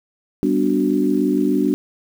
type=chord; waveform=sine; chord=G major seventh; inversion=none; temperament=equal; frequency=196 / 246.9 / 293.7 / 370 Hz; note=G3 / B3 / D4 / F#4; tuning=0 / 0 / 0 / 0 cents; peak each=-22 / -21 / -18 / -22 dBFS; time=0.43-1.74 s; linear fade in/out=0 ms; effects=7-bit